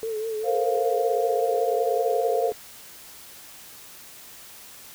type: tone with vibrato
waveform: sine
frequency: 440 Hz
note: A4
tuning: in tune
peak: -26 dBFS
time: 0.03-2.52 s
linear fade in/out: 0 ms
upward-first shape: triangle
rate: 5.1 Hz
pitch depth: 66 cents each way
type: chord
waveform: sine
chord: Bb suspended second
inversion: none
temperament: just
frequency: 466.2 / 524.4 / 699.2 Hz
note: Bb4 / C5 / F5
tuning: 0 / +4 / +2 cents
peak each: -26 dBFS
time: 0.43-2.53 s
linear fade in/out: 50 ms
effects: white hiss -45 dBFS RMS until 4.94 s